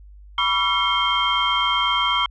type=tone cluster; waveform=sine; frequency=981 / 1142 / 1357 / 2168 / 3172 Hz; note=B5 / D6 / E6 / C#7 / G7; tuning=-12 / -49 / +50 / -39 / +20 cents; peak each=-24 / -23 / -25 / -26 / -21 dBFS; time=0.38-2.26 s; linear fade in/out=2 ms; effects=tanh soft clip ceiling -8 dBFS + added 50 Hz sine -41 dBFS peak until 2.3 s